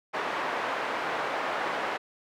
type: band-pass noise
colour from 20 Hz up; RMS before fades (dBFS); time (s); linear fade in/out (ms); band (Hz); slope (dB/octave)
pink; -31; 0.13-1.98; 20; 600 to 1700; 12
effects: none